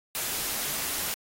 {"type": "noise", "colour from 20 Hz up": "white", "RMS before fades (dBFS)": -31, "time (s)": [0.15, 1.14], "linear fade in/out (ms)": 0, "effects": ["AAC 48 kbps"]}